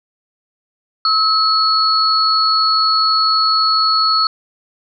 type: tone pair together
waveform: sine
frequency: 1291 / 4376 Hz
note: E6 / C#8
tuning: -37 / -23 cents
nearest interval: octave + major sixth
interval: 2114 cents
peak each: -14 dBFS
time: 1.05-4.27 s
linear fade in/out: 2 ms
effects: none